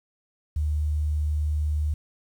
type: tone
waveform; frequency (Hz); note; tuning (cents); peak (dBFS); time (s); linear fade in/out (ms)
sine; 75.5; D2; +48; -22; 0.56-1.94; 5
effects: 9-bit